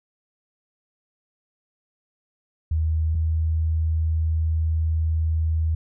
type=tone pair in turn; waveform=sine; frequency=79.3 / 79.94 Hz; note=D#2 / D#2; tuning=+33 / +47 cents; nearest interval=unison; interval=14 cents; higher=second; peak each=-19 dBFS; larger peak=neither; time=2.71-3.15 / 3.15-5.75 s; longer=second; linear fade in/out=5 ms; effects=none